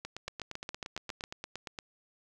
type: two click trains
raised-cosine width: 0.2 ms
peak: -22 / -20 dBFS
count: 16 / 8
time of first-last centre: 0.05-1.788 / 0.28-1.239 s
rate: 8.63 / 7.3 Hz
effects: none